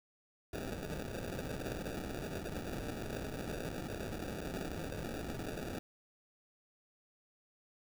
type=noise with sample-and-hold; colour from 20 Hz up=blue; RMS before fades=-41 dBFS; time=0.53-5.79 s; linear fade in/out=5 ms; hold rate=1050 Hz; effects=none